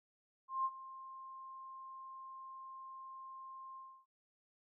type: tone with ADSR envelope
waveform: sine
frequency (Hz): 1058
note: C6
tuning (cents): +19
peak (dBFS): -31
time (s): 0.48-4.06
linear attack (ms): 170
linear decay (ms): 47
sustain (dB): -17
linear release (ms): 290
effects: none